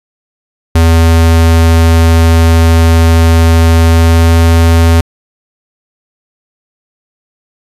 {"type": "tone with pitch glide", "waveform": "square", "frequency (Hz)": [82.41, 82.98], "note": ["E2", "E2"], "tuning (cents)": [0, 12], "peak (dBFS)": -4, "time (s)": [0.75, 5.01], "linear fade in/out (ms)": 5, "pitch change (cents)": 12, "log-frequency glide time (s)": [3.83, 4.36], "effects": ["resampled to 32000 Hz"]}